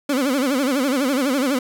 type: tone with vibrato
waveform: 30% pulse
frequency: 268.7 Hz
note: C4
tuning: 46 cents sharp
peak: -15 dBFS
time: 0.09-1.59 s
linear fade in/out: 5 ms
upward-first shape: sine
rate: 12 Hz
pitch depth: 150 cents each way
effects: none